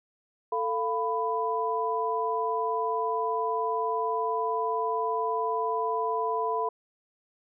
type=tone cluster; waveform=sine; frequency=443.9 / 695 / 995 Hz; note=A4 / F5 / B5; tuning=+15 / -9 / +13 cents; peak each=-30 / -33 / -28 dBFS; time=0.52-6.69 s; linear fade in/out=5 ms; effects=none